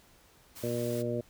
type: noise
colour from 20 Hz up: white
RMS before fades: -46 dBFS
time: 0.55-1.03 s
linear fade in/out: 20 ms
type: harmonic tone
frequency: 119.5 Hz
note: A#2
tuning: 43 cents sharp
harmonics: 1 / 2 / 3 / 4 / 5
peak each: -36 / -36 / -36 / -36 / -36 dBFS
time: 0.63-1.21 s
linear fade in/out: 5 ms
effects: pink hiss -61 dBFS RMS until 1.29 s